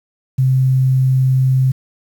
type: tone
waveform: sine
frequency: 130.81 Hz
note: C3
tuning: in tune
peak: -10 dBFS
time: 0.38-1.72 s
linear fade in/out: 10 ms
effects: 7-bit